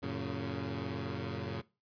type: chord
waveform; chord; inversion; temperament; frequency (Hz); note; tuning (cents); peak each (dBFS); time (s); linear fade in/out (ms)
15% pulse; F# major; none; equal with one note detuned; 92.5 / 113.75 / 138.59; F#2 / A#2 / C#3; 0 / -42 / 0; -34; 0.02-1.62; 20
effects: noise-tail reverb RT60 0.3 s tail -21 dB re dry + resampled to 11025 Hz